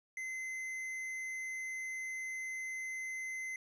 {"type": "tone with tanh clipping", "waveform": "sine", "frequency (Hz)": 2056, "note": "C7", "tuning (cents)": -31, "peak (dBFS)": -40, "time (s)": [0.17, 3.56], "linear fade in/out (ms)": 2, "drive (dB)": 10, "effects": []}